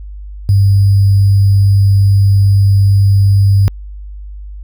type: tone with sample-and-hold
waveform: sine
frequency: 98.8 Hz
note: G2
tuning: 14 cents sharp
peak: -5 dBFS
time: 0.49-3.68 s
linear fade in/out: 0 ms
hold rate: 4900 Hz
effects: added 50 Hz sine -25 dBFS peak until 4.63 s